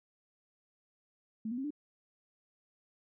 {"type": "tone with pitch steps", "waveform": "sine", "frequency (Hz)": [220, 242.7, 267.7, 295.4], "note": ["A3", "B3", "C4", "D4"], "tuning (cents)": [0, -30, 40, 10], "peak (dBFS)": -34, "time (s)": [1.45, 1.706], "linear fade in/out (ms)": 5, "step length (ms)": 64, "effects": []}